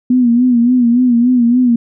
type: tone with vibrato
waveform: sine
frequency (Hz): 243.4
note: B3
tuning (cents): -25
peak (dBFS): -7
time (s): 0.1-1.76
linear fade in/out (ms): 5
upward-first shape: sine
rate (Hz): 3.5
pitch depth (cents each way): 75
effects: none